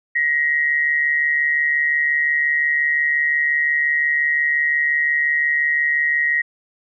sine tone pair together, 1894.3 / 2040 Hz, A#6 / C7, +27 / -44 cents, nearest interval minor second, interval 129 cents, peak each -16 / -24 dBFS, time 0.15-6.42 s, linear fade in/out 10 ms, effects none

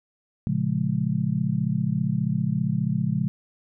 sine chord, Bb minor seventh, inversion none, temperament just, 116.54 / 139.85 / 174.81 / 209.8 Hz, Bb2 / Db3 / F3 / Ab3, 0 / +16 / +2 / +18 cents, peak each -29 / -26 / -26 / -28 dBFS, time 0.47-3.28 s, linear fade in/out 0 ms, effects none

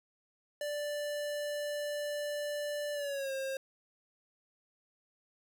square tone with pitch glide, 587.3 to 535.5 Hz, D5 to C5, 0 to +40 cents, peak -35 dBFS, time 0.61-3.57 s, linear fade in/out 2 ms, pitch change -160 cents, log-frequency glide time 2.93-3.32 s, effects none

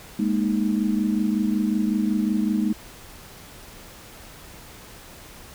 sine chord, Ab suspended second, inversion none, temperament equal, 207.7 / 233.1 / 311.1 Hz, Ab3 / Bb3 / Eb4, 0 / 0 / 0 cents, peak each -22 / -25 / -26 dBFS, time 0.19-2.73 s, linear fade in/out 5 ms, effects pink hiss -44 dBFS RMS until 5.54 s

